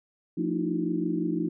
sine tone cluster, 175.3 / 224.6 / 299.4 / 325.3 / 365.9 Hz, F3 / A3 / D4 / E4 / F#4, +7 / +36 / +33 / -23 / -19 cents, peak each -31 / -35 / -30 / -30 / -36 dBFS, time 0.37-1.49 s, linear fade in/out 10 ms, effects none

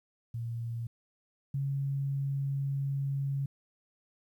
sine tone pair in turn, 116.54 / 138.33 Hz, A#2 / C#3, 0 / -3 cents, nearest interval minor third, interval 297 cents, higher second, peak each -33 / -29 dBFS, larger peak second, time 0.34-0.87 / 1.54-3.46 s, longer second, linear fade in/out 5 ms, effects 11-bit

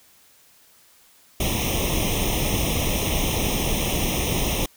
pink noise with comb filter, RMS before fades -23 dBFS, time 1.4-4.66 s, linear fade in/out 5 ms, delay 0.33 ms, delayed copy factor +1, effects white hiss -55 dBFS RMS until 4.76 s

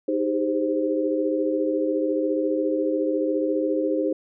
sine chord, Ab major seventh, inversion second, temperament equal with one note detuned, 311.1 / 392 / 406.3 / 523.3 Hz, Eb4 / G4 / Ab4 / C5, 0 / 0 / -38 / 0 cents, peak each -24 / -29 / -30 / -25 dBFS, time 0.08-4.13 s, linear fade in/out 5 ms, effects none

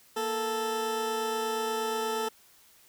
20% pulse tone pair together, 234.2 / 440 Hz, A#3 / A4, +8 / 0 cents, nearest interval major seventh, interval 1092 cents, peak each -34 / -24 dBFS, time 0.16-2.29 s, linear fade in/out 10 ms, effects white hiss -59 dBFS RMS until 2.88 s

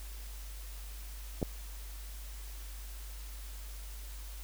clicks, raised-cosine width 2 ms, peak -27 / -17 dBFS, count 2, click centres 1.417 / 1.428 s, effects added 50 Hz sine -42 dBFS peak until 4.43 s + white hiss -52 dBFS RMS until 4.43 s

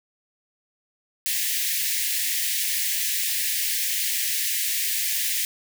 white high-pass noise, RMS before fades -25 dBFS, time 1.26-5.45 s, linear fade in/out 0 ms, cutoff 1700 Hz, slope 96 dB/octave, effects none

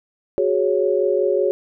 sine chord, F# suspended second, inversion none, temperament equal, 370 / 415.3 / 554.4 Hz, F#4 / G#4 / C#5, 0 / 0 / 0 cents, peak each -20 dBFS, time 0.38-1.51 s, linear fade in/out 0 ms, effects none

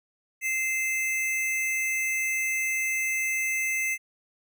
square tone pair together, 2080 / 2619 Hz, C7 / E7, -11 / -12 cents, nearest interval major third, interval 399 cents, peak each -27 / -32 dBFS, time 0.41-3.98 s, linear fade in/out 50 ms, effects none

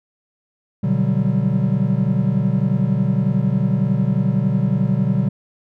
triangle chord, G major seventh, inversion first, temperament equal, 123.47 / 146.83 / 185 / 196 Hz, B2 / D3 / F#3 / G3, 0 / 0 / 0 / 0 cents, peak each -19 dBFS, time 0.83-5.29 s, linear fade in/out 10 ms, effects none

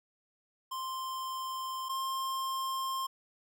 square tone pair in turn, 1046.5 / 1059.9 Hz, C6 / C6, 0 / +22 cents, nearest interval unison, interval 22 cents, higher second, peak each -36 / -33 dBFS, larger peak second, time 0.71-1.89 / 1.89-3.07 s, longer neither, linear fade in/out 10 ms, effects none

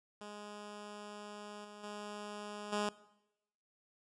10% pulse tone with level steps, 207.7 Hz, G#3, in tune, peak -38 / -42 / -35 / -25 dBFS, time 0.21-2.89 s, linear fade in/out 2 ms, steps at 1.64 / 1.83 / 2.72 s, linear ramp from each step 10 ms, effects noise-tail reverb RT60 0.9 s tail -20 dB re dry + resampled to 22050 Hz

